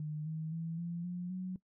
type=tone with pitch steps; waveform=sine; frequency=152.2 / 158.21 / 164.45 / 170.94 / 177.68 / 184.69 Hz; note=D#3 / D#3 / E3 / F3 / F3 / F#3; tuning=-38 / +29 / -4 / -37 / +30 / -3 cents; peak=-36 dBFS; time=0-1.56 s; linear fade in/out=2 ms; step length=260 ms; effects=noise-tail reverb RT60 0.1 s tail -19 dB re dry